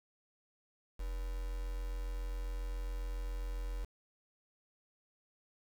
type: tone with quantisation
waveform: sine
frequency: 43.65 Hz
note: F1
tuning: in tune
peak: -36 dBFS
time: 0.99-3.85 s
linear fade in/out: 10 ms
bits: 8
effects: none